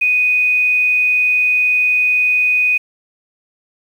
sine tone, 2489 Hz, D#7, in tune, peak -11 dBFS, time 0.01-2.78 s, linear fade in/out 10 ms, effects 7-bit

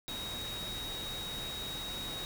sine tone in noise, 3786 Hz, A#7, 26 cents sharp, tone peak -39 dBFS, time 0.08-2.25 s, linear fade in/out 0 ms, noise pink, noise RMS -43 dBFS, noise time 0.08-2.25 s, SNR +1 dB, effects none

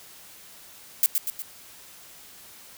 violet noise with echo, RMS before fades -18 dBFS, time 1.03-1.06 s, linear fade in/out 0 ms, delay 120 ms, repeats 3, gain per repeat -5 dB, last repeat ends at 1.42 s, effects white hiss -48 dBFS RMS until 2.77 s

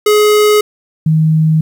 square / sine tone pair in turn, 421.1 / 157.73 Hz, G#4 / D#3, +24 / +24 cents, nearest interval octave + perfect fourth, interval 1700 cents, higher first, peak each -7 / -7 dBFS, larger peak neither, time 0.06-0.61 / 1.06-1.61 s, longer neither, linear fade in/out 5 ms, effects 8-bit

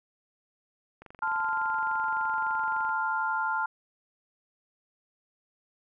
click train, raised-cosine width 0.5 ms, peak -32 dBFS, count 45, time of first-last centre 1.02-2.892 s, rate 23.5 Hz
sine chord, F major, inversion first, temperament equal with one note detuned, 880 / 1031.5 / 1396.9 Hz, A5 / C6 / F6, 0 / -25 / 0 cents, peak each -30 / -34 / -29 dBFS, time 1.22-3.66 s, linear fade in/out 5 ms
effects none

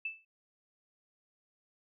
sine tone with exponential decay, 2637 Hz, E7, in tune, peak -31 dBFS, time 0.05-0.25 s, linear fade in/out 5 ms, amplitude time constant 43 ms, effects none

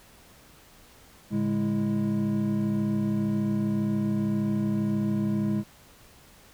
triangle tone cluster, 111.9 / 144.9 / 206.8 / 328.7 Hz, A2 / D3 / G#3 / E4, +30 / -23 / -7 / -5 cents, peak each -31 / -32 / -23 / -31 dBFS, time 1.3-5.64 s, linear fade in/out 50 ms, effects pink hiss -54 dBFS RMS until 6.53 s

